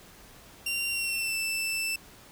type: tone with pitch glide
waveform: sawtooth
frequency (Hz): 2765 to 2657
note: F7 to E7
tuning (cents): -18 to +13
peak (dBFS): -25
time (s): 0.66-1.96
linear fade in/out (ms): 5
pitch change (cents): -69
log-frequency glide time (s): 0.9-1.36
effects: pink hiss -52 dBFS RMS until 2.31 s